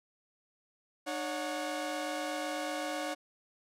sawtooth tone cluster, 303 / 558 / 729 Hz, D#4 / C#5 / F#5, -46 / +11 / -26 cents, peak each -35 / -34 / -35 dBFS, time 1.06-3.15 s, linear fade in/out 20 ms, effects low-pass 11000 Hz 12 dB/octave

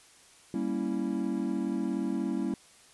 triangle chord, G diminished seventh, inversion none, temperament equal, 196 / 233.1 / 277.2 / 329.6 Hz, G3 / Bb3 / Db4 / Fb4, 0 / 0 / 0 / 0 cents, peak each -32 dBFS, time 0.54-2.54 s, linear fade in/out 2 ms, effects white hiss -57 dBFS RMS until 2.93 s + resampled to 24000 Hz

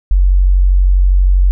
sine tone, 46.25 Hz, F#1, in tune, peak -6 dBFS, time 0.11-1.51 s, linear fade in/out 0 ms, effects none

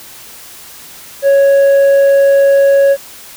sine tone with tanh clipping, 554.4 Hz, C#5, in tune, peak -6 dBFS, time 1.22-2.97 s, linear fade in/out 50 ms, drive 4 dB, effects white hiss -34 dBFS RMS until 3.36 s

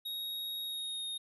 square tone with pitch glide, 3768 to 3710 Hz, A#7 to A#7, +18 to -9 cents, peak -37 dBFS, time 0.05-1.18 s, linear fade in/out 10 ms, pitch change -27 cents, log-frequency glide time 0.63-1.06 s, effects none

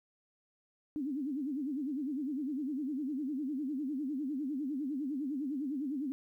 sine tone with vibrato, 280.1 Hz, C#4, 18 cents sharp, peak -33 dBFS, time 0.96-6.12 s, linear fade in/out 0 ms, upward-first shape sine, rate 9.9 Hz, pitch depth 180 cents each way, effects 12-bit

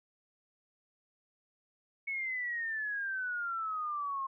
sine exponential sweep, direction down, 2217 to 1064 Hz, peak -33 dBFS, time 2.07-4.27 s, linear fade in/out 10 ms, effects none

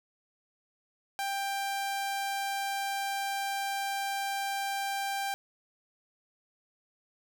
sawtooth tone, 790 Hz, G5, 13 cents sharp, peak -27 dBFS, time 1.19-5.34 s, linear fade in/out 0 ms, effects none

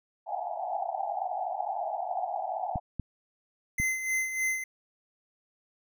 pink band-pass noise, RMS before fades -33 dBFS, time 0.26-2.8 s, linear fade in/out 20 ms, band 670 to 840 Hz, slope 96 dB/octave
clicks, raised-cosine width 5 ms, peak -20 dBFS, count 3, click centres 2.758 / 2.997 / 3.8 s
square tone with tremolo, 2061 Hz, C7, 27 cents flat, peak -26 dBFS, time 3.78-4.64 s, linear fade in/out 5 ms, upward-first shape sine, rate 3.3 Hz, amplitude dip 60%
effects none

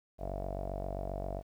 sawtooth tone with low-pass filter, 47.53 Hz, F#1, 47 cents sharp, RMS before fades -38 dBFS, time 0.18-1.43 s, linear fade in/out 50 ms, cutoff 660 Hz, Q 9, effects 11-bit

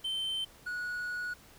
triangle tone pair in turn, 3096 / 1461.1 Hz, G7 / F#6, -22 / -22 cents, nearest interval octave + minor second, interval 1300 cents, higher first, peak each -30 / -32 dBFS, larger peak first, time 0.04-0.45 / 0.66-1.34 s, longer second, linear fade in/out 10 ms, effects pink hiss -57 dBFS RMS until 1.58 s

